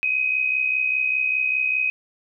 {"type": "tone pair together", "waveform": "sine", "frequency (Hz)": [2467, 2532], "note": ["D#7", "D#7"], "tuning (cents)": [-15, 30], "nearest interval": "unison", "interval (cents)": 45, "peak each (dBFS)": [-26, -20], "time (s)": [0.03, 1.9], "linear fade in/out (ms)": 0, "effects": []}